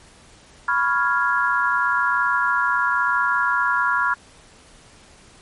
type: chord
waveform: sine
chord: C# dominant seventh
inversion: third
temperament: equal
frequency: 987.8 / 1108.7 / 1396.9 / 1661.2 Hz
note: B5 / C#6 / E#6 / G#6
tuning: 0 / 0 / 0 / 0 cents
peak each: -23 / -25 / -20 / -24 dBFS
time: 0.68-4.14 s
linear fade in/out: 5 ms
effects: pink hiss -49 dBFS RMS until 5.41 s + MP3 48 kbps